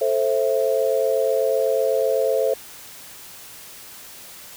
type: chord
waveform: sine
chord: A minor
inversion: none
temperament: just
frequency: 440 / 528 / 660 Hz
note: A4 / C5 / E5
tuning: 0 / +16 / +2 cents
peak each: -22 / -20 / -24 dBFS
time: 0.01-2.54 s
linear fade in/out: 5 ms
effects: white hiss -41 dBFS RMS until 4.56 s